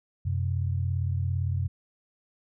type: tone pair together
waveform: sine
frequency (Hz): 90.9 / 128.55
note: F#2 / C3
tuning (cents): -30 / -30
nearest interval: tritone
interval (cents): 600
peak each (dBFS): -26 / -30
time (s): 0.25-1.68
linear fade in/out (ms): 10
effects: none